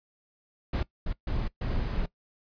brown noise bursts at uneven times, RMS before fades -29 dBFS, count 4, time 0.73-0.83 / 1.06-1.13 / 1.27-1.48 / 1.61-2.06 s, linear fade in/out 5 ms, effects noise-tail reverb RT60 0.1 s tail -19 dB re dry + resampled to 11025 Hz

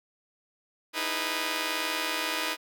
5% pulse chord, E major seventh, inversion third, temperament just, 309 / 329.6 / 412 / 494.4 Hz, D#4 / E4 / G#4 / B4, -12 / 0 / -14 / +2 cents, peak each -22 / -25 / -28 / -23 dBFS, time 0.93-2.57 s, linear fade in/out 50 ms, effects none

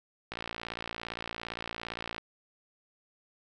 click train, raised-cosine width 0.3 ms, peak -20 dBFS, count 108, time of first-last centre 0.32-2.181 s, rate 57.5 Hz, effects none

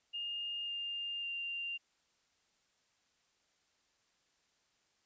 sine tone with pitch steps, 2828 / 2807 / 2785 Hz, F7 / F7 / F7, +21 / +8 / -5 cents, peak -37 dBFS, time 0.13-1.78 s, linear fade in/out 20 ms, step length 550 ms, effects white hiss -75 dBFS RMS until 5.05 s + resampled to 16000 Hz

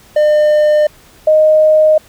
triangle / sine tone pair in turn, 603 / 620 Hz, D5 / D#5, +46 / -6 cents, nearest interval unison, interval 48 cents, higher second, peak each -5 dBFS, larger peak neither, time 0.16-0.87 / 1.27-1.98 s, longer neither, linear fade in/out 5 ms, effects pink hiss -44 dBFS RMS until 2.08 s

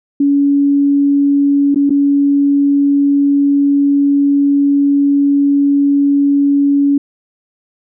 sine tone with dropouts, 282.5 Hz, C#4, 33 cents sharp, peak -8 dBFS, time 0.2-6.98 s, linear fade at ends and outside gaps 5 ms, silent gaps 1.746-1.758 / 1.896-1.904 s, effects none

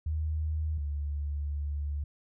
sine tone pair in turn, 77.7 / 72.6 Hz, D#2 / D2, -2 / -19 cents, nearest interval minor second, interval 117 cents, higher first, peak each -28 / -30 dBFS, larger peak first, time 0.06-0.78 / 0.78-2.04 s, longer second, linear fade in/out 5 ms, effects none

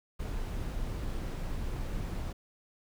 brown noise, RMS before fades -35 dBFS, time 0.19-2.33 s, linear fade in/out 10 ms, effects none

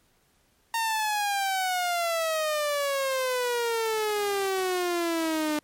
sawtooth exponential sweep, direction down, 921 to 299 Hz, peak -21 dBFS, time 0.74-5.59 s, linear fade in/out 2 ms, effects pink hiss -66 dBFS RMS until 5.63 s + MP3 64 kbps

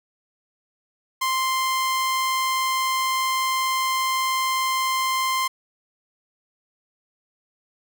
sawtooth tone, 1046.5 Hz, C6, in tune, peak -17 dBFS, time 1.21-5.48 s, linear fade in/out 10 ms, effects none

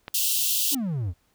click, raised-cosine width 0.3 ms, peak -18 dBFS, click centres 0.081 s
white high-pass noise, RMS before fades -24 dBFS, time 0.14-0.75 s, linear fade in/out 5 ms, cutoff 2700 Hz, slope 96 dB/octave
triangle exponential sweep, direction down, 311.1 to 79 Hz, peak -23 dBFS, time 0.71-1.14 s, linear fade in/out 50 ms
effects pink hiss -67 dBFS RMS until 1.34 s

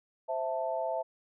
sine chord, A minor, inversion first, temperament equal with one note detuned, 523.3 / 659.3 / 883.6 Hz, C5 / E5 / A5, 0 / 0 / +7 cents, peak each -36 / -32 / -36 dBFS, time 0.28-1.03 s, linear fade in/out 20 ms, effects none

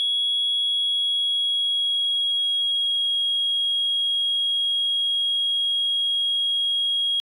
triangle tone with pitch glide, 3340 to 3286 Hz, G#7 to G#7, +9 to -19 cents, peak -17 dBFS, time 0-7.2 s, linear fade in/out 0 ms, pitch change -28 cents, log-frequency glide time 0.52-3.19 s, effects tanh soft clip ceiling -17 dBFS

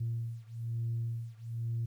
sine beating tone pair, 115.4 / 116.5 Hz, A#2 / A#2, -17 / -1 cents, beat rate 1.1 Hz, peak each -35 / -36 dBFS, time 0-1.86 s, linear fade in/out 10 ms, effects tanh soft clip ceiling -27 dBFS + 11-bit

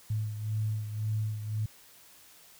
sine beating tone pair, 107.5 / 109.4 Hz, A2 / A2, -40 / -9 cents, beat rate 1.9 Hz, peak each -30 / -37 dBFS, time 0.1-1.66 s, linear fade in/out 5 ms, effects white hiss -56 dBFS RMS until 2.59 s

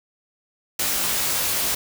white noise with comb filter, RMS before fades -23 dBFS, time 0.79-1.75 s, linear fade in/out 5 ms, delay 19 ms, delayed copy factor +0.7, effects none

